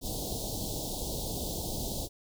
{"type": "band-stop noise", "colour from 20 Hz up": "pink", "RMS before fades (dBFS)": -35, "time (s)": [0.01, 2.09], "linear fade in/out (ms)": 50, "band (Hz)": [810, 3500], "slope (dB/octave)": 48, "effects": []}